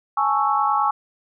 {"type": "chord", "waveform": "sine", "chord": "A major seventh", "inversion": "third", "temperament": "equal", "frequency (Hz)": [830.6, 880, 1108.7, 1318.5], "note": ["G#5", "A5", "C#6", "E6"], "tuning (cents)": [0, 0, 0, 0], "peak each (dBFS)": [-21, -26, -21, -24], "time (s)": [0.17, 0.91], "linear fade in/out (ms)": 5, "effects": []}